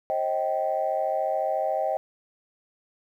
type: tone cluster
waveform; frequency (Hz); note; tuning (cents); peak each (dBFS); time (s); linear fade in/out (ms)
sine; 534 / 628 / 777; C5 / D#5 / G5; +35 / +16 / -16; -29 / -26 / -27; 0.1-1.97; 0
effects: tanh soft clip ceiling -15 dBFS + 10-bit